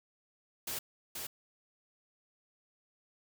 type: noise with echo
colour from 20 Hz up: white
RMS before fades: -38 dBFS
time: 0.67-0.79 s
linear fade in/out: 5 ms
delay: 480 ms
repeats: 1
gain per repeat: -3 dB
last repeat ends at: 1.27 s
effects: none